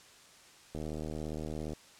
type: click train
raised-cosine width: 2 ms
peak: -26 dBFS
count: 77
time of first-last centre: 0.75-1.733 s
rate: 77.3 Hz
effects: white hiss -57 dBFS RMS until 1.99 s + low-pass 8000 Hz 12 dB/octave